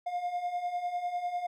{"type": "beating tone pair", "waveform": "triangle", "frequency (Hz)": [702, 712], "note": ["F5", "F5"], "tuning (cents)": [9, 33], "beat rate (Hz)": 10, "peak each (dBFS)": [-36, -30], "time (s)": [0.06, 1.47], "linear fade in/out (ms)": 10, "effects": []}